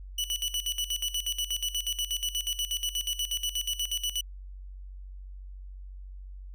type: tone with tremolo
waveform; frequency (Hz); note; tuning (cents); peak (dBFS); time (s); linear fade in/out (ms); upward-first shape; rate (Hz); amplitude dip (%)
sawtooth; 2959; F#7; -1; -24; 0.18-4.21; 5; square; 8.3; 80
effects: added 47 Hz sine -40 dBFS peak until 6.54 s